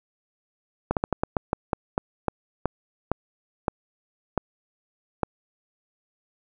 slowing click train, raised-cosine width 1 ms, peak -8 dBFS, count 15, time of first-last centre 0.91-5.233 s, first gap 58 ms, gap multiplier 1.23, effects none

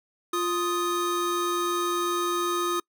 square tone pair together, 350 / 1247.3 Hz, F4 / D#6, +4 / +4 cents, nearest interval octave + minor seventh, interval 2200 cents, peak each -28 dBFS, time 0.33-2.8 s, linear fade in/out 5 ms, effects noise-tail reverb RT60 0.1 s tail -26 dB re dry

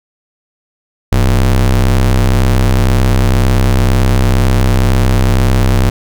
square ring-modulated tone, 65.41 Hz, C2, in tune, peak -5 dBFS, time 1.12-5.9 s, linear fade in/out 5 ms, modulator 31 Hz, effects none

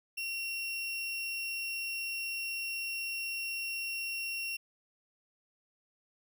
35% pulse tone, 2736 Hz, F7, 36 cents flat, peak -33 dBFS, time 0.17-4.57 s, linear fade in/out 10 ms, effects none

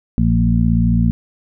harmonic tone with a mistuned harmonic, 57.7 Hz, A#1, 17 cents flat, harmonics 1 / 2 / 3 / 4, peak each -17 / -17 / -17 / -17 dBFS, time 0.18-1.11 s, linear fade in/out 0 ms, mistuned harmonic 4, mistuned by -16 cents, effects none

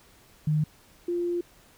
sine tone pair in turn, 152.8 / 348.3 Hz, D#3 / F4, -31 / -5 cents, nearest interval octave + major second, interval 1426 cents, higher second, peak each -21 / -25 dBFS, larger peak first, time 0.47-0.64 / 1.08-1.41 s, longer second, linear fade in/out 5 ms, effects pink hiss -57 dBFS RMS until 1.77 s

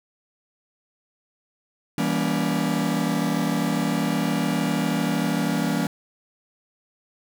45% pulse chord, E diminished seventh, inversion none, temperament just, 164.81 / 197.78 / 237.3 / 284.8 Hz, E3 / G3 / Bb3 / Db4, 0 / +16 / +31 / +47 cents, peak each -27 dBFS, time 1.98-5.87 s, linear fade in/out 2 ms, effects none

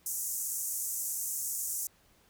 pink band-pass noise, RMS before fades -35 dBFS, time 0.06-1.87 s, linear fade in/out 2 ms, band 6400 to 16000 Hz, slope 48 dB/octave, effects pink hiss -65 dBFS RMS until 2.29 s

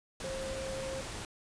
sine tone in noise, 532 Hz, C5, 29 cents sharp, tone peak -37 dBFS, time 0.24-1.01 s, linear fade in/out 2 ms, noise pink, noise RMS -41 dBFS, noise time 0.2-1.25 s, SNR +1 dB, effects resampled to 22050 Hz

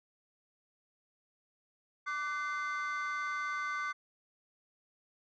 triangle tone cluster, 1169 / 1508 / 2073 Hz, D6 / F#6 / C7, -8 / +32 / -17 cents, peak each -34 / -36 / -38 dBFS, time 2.06-3.93 s, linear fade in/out 20 ms, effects tanh soft clip ceiling -26 dBFS + resampled to 16000 Hz

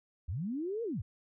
sine linear two-way sweep, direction up then down, 65.41 to 480 to 65.41 Hz, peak -33 dBFS, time 0.28-1.02 s, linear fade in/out 10 ms, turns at 0.83 s, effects none

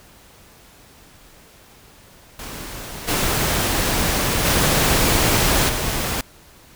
pink noise with level steps, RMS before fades -33 / -20 / -17 / -23 dBFS, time 2.39-6.21 s, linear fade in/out 2 ms, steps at 3.07 / 4.44 / 5.68 s, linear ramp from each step 20 ms, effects pink hiss -48 dBFS RMS until 6.75 s

